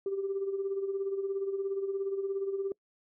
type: tone with tremolo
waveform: sine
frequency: 392 Hz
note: G4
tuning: in tune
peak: -27 dBFS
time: 0.06-2.72 s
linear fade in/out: 2 ms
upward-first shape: sine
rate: 17 Hz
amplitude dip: 60%
effects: noise-tail reverb RT60 0.1 s tail -26 dB re dry + tanh soft clip ceiling -24 dBFS